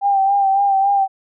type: tone with vibrato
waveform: sine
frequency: 789 Hz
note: G5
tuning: 11 cents sharp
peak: -12 dBFS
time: 0.01-1.08 s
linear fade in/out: 50 ms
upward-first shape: sine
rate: 3.6 Hz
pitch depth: 37 cents each way
effects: none